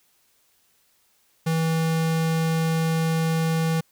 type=tone; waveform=square; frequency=162.3 Hz; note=E3; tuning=27 cents flat; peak=-21 dBFS; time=1.46-3.81 s; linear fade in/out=10 ms; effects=white hiss -64 dBFS RMS until 3.91 s